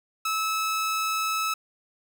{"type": "tone", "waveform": "sawtooth", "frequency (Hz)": 1300, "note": "E6", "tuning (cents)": -24, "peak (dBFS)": -21, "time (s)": [0.25, 1.54], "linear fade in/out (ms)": 5, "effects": []}